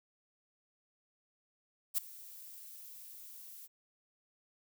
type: noise with ADSR envelope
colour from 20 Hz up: violet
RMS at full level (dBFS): -29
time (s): 1.94-3.68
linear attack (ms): 40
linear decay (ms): 5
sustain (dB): -22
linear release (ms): 28
effects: none